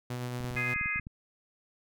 sawtooth tone with tremolo, 123.47 Hz, B2, in tune, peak -29 dBFS, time 0.1-0.74 s, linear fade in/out 5 ms, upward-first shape sine, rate 8.7 Hz, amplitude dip 25%
clicks, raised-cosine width 5 ms, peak -29 dBFS, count 10, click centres 0.407 / 0.444 / 0.51 / 0.551 / 0.761 / 0.812 / 0.859 / 0.96 / 0.996 / 1.069 s
harmonic tone, 416.7 Hz, G#4, 6 cents sharp, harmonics 3 / 4 / 5 / 6, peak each -42 / -37 / -32 / -34 dBFS, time 0.56-1 s, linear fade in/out 10 ms
effects none

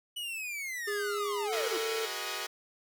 45% pulse linear sweep, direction down, 2970 to 309.5 Hz, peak -35 dBFS, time 0.16-1.78 s, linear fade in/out 10 ms
square tone with pitch glide, 410 to 447.1 Hz, G#4 to A4, -22 to +28 cents, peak -33 dBFS, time 0.87-2.06 s, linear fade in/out 10 ms, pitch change +150 cents, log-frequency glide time 1.45-1.54 s
5% pulse chord, G# minor seventh, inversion third, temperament equal with one note detuned, 370 / 415.3 / 482.3 / 622.3 Hz, F#4 / G#4 / B4 / D#5, 0 / 0 / -41 / 0 cents, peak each -29 dBFS, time 1.52-2.47 s, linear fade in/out 10 ms
effects none

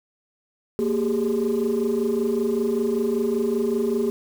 sine tone cluster, 231.9 / 390.1 / 415.3 Hz, A#3 / G4 / G#4, -9 / -8 / 0 cents, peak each -23 dBFS, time 0.79-4.1 s, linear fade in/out 0 ms, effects tanh soft clip ceiling -15 dBFS + 7-bit

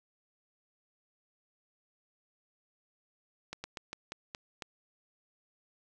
slowing click train, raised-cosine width 0.2 ms, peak -22 dBFS, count 7, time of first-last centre 3.53-4.622 s, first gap 110 ms, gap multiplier 1.2, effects none

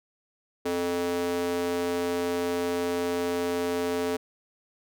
square tone with high-pass filter, 87.31 Hz, F2, in tune, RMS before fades -28 dBFS, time 0.65-4.17 s, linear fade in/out 10 ms, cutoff 360 Hz, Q 4.6, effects none

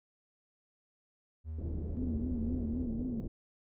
triangle tone with pitch glide, 79.1 to 78.6 Hz, D#2 to D#2, +29 to +18 cents, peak -35 dBFS, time 1.44-2.87 s, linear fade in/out 50 ms, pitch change -11 cents, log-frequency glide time 1.68-2.21 s
pink low-pass noise, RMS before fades -40 dBFS, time 1.58-3.28 s, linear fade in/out 10 ms, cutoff 420 Hz, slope 24 dB/octave
sine tone with vibrato, 239.5 Hz, A#3, 47 cents sharp, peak -34 dBFS, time 1.97-3.2 s, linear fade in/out 0 ms, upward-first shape sine, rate 3.9 Hz, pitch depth 120 cents each way
effects none

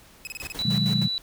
sawtooth tone bursts, 2552 Hz, D#7, 43 cents sharp, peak -29 dBFS, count 6, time 0.25-0.521 s, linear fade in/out 0 ms, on 21 ms, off 29 ms
pink noise with tremolo, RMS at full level -37 dBFS, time 0.39-1.07 s, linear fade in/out 50 ms, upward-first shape square, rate 6.4 Hz, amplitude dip 80%
sine tone, 3951 Hz, B7, in tune, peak -25 dBFS, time 0.59-1.18 s, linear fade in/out 0 ms
sine chord, G# minor seventh, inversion first, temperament equal, 123.47 / 155.56 / 185 / 207.7 Hz, B2 / D#3 / F#3 / G#3, 0 / 0 / 0 / 0 cents, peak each -27 dBFS, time 0.65-1.08 s, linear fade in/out 5 ms
effects pink hiss -52 dBFS RMS until 1.22 s

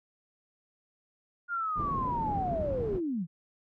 sine linear sweep, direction down, 1427 to 151.5 Hz, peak -29 dBFS, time 1.48-3.27 s, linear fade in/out 50 ms
white low-pass noise, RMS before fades -36 dBFS, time 1.75-3.01 s, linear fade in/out 50 ms, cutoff 240 Hz, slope 12 dB/octave
effects none

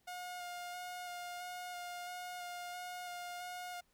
sawtooth tone with vibrato, 714 Hz, F5, 38 cents sharp, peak -39 dBFS, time 0.07-3.81 s, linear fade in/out 10 ms, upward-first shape square, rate 1.5 Hz, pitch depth 13 cents each way, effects pink hiss -75 dBFS RMS until 3.93 s

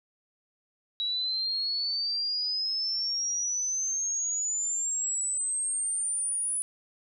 sine exponential sweep, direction up, 3877 to 9956 Hz, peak -27 dBFS, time 1-6.62 s, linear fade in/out 0 ms, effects none

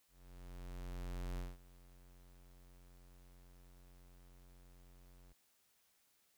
square tone with ADSR envelope, 44.59 Hz, F1, 37 cents sharp, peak -40 dBFS, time 0.08-5.33 s, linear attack 1300 ms, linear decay 190 ms, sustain -20 dB, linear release 10 ms, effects white hiss -75 dBFS RMS until 6.37 s

